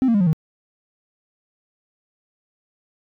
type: tone with pitch steps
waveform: triangle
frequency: 261.6 / 230.4 / 202.9 / 178.68 / 157.36 Hz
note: C4 / A#3 / G#3 / F3 / D#3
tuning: 0 / -20 / -40 / +40 / +20 cents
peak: -11 dBFS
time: 0.02-0.33 s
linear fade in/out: 0 ms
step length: 62 ms
effects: tanh soft clip ceiling -9 dBFS